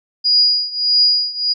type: tone with tremolo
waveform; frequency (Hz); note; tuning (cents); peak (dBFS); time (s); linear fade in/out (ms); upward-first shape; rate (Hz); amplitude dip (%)
sine; 4889; D#8; -31; -8; 0.24-1.54; 20; triangle; 1.6; 90
effects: none